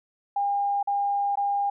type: tone with dropouts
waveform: sine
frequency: 806 Hz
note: G5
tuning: 48 cents sharp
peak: -22 dBFS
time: 0.36-1.7 s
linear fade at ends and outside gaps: 5 ms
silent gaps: 0.829-0.873 / 1.356-1.372 s
effects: none